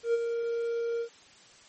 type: tone with ADSR envelope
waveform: triangle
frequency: 466.2 Hz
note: A#4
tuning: in tune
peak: -19 dBFS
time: 0.03-1.09 s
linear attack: 110 ms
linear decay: 28 ms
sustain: -7 dB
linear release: 85 ms
effects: white hiss -55 dBFS RMS until 1.68 s + MP3 32 kbps